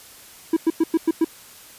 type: tone bursts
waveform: triangle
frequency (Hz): 326.1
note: E4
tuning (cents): -19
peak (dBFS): -12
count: 6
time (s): 0.53-1.246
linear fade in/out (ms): 5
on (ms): 36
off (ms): 100
effects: white hiss -45 dBFS RMS until 1.78 s + resampled to 32000 Hz